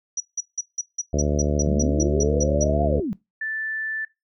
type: tone bursts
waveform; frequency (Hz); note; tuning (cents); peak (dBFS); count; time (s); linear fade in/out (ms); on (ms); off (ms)
sine; 5830; F#8; -26; -22; 13; 0.17-2.639; 5; 33; 170
type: harmonic tone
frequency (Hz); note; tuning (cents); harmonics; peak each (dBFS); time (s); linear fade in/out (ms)
73.42; D2; 0; 1 / 2 / 3 / 4 / 5 / 6 / 7 / 8 / 9; -23 / -26 / -28 / -29 / -30 / -31 / -31 / -32 / -33; 1.13-3; 5
type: linear two-way sweep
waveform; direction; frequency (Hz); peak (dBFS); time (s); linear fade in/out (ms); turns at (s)
sine; up then down; 169.4 to 698.5 to 169.4; -23; 1.67-3.13; 0; 2.84
type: tone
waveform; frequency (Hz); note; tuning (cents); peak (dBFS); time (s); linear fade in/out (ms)
sine; 1760; A6; 0; -25; 3.41-4.05; 5
effects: noise-tail reverb RT60 0.2 s tail -20 dB re dry